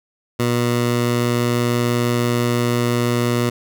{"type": "tone", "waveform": "15% pulse", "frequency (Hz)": 120.4, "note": "B2", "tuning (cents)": -44, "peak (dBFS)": -10, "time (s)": [0.39, 3.5], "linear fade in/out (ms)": 10, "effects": []}